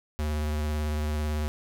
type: tone with vibrato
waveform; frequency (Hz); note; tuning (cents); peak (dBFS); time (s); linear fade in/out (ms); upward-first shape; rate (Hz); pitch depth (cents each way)
square; 75.6; D#2; -49; -27; 0.19-1.48; 0; triangle; 18; 30
effects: none